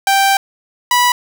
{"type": "tone pair in turn", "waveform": "sawtooth", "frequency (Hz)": [784, 980.7], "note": ["G5", "B5"], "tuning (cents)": [0, -12], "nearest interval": "major third", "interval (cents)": 388, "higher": "second", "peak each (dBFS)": -6, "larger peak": "neither", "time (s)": [[0.07, 0.37], [0.91, 1.12]], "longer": "first", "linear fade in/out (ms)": 2, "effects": []}